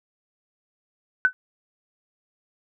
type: tone with exponential decay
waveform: sine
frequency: 1509 Hz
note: F#6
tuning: 34 cents sharp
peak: -10 dBFS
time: 1.25-1.33 s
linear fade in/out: 0 ms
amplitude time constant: 17 ms
effects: none